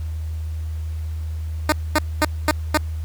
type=tone bursts; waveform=10% pulse; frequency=305.2 Hz; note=D#4; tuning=33 cents flat; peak=-6 dBFS; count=5; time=1.69-2.775 s; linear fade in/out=2 ms; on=33 ms; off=230 ms; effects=added 79 Hz sine -24 dBFS peak until 3.04 s + pink hiss -49 dBFS RMS until 3.04 s